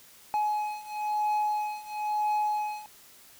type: beating tone pair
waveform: triangle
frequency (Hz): 843 / 844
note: G#5 / G#5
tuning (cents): +26 / +28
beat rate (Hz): 1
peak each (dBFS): -29 / -27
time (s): 0.34-2.86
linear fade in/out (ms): 0
effects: white hiss -54 dBFS RMS until 3.39 s